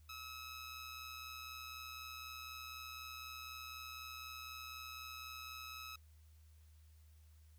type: tone with amplitude modulation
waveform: 15% pulse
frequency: 1288 Hz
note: E6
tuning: 41 cents flat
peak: -39 dBFS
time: 0.09-5.96 s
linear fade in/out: 5 ms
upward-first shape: sine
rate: 124 Hz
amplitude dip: 50%
effects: added 77 Hz sine -60 dBFS peak until 7.58 s + white hiss -75 dBFS RMS until 7.58 s